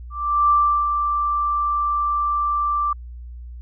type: tone with ADSR envelope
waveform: sine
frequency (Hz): 1174.7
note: D6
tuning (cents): 0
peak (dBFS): -12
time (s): 0.1-2.93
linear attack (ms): 400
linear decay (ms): 360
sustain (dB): -6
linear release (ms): 4
effects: added 60 Hz sine -33 dBFS peak until 3.61 s